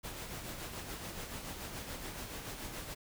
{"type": "noise with tremolo", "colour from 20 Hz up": "pink", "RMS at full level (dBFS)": -42, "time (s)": [0.03, 2.95], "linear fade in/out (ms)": 20, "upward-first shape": "sine", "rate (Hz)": 7, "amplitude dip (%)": 40, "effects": []}